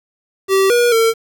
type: tone with pitch steps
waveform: square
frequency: 386.5 / 480.2 / 452.9 Hz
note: G4 / B4 / A#4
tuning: -24 / -49 / -50 cents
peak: -11 dBFS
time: 0.48-1.14 s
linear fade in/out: 50 ms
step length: 220 ms
effects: 7-bit